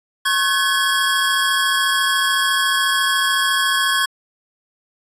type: tone cluster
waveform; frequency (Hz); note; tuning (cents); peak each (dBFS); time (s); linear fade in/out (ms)
square; 1088 / 1526 / 1699 / 3298; C#6 / G6 / G#6 / G#7; -33 / -47 / +39 / -13; -22; 0.25-4.06; 10
effects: resampled to 32000 Hz